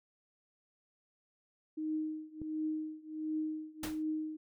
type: tone with tremolo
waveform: sine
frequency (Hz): 311.1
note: D#4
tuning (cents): 0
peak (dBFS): -31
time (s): 1.77-4.37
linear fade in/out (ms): 10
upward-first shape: triangle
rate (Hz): 1.4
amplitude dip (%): 95
type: click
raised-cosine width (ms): 3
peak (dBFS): -32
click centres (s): 2.417
type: noise with exponential decay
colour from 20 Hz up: pink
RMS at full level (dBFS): -35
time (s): 3.83-4.03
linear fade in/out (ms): 5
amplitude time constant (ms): 42
effects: none